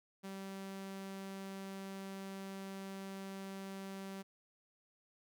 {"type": "tone", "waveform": "sawtooth", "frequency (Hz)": 193.9, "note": "G3", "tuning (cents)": -19, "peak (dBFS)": -40, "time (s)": [0.23, 4.23], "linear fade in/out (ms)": 20, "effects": []}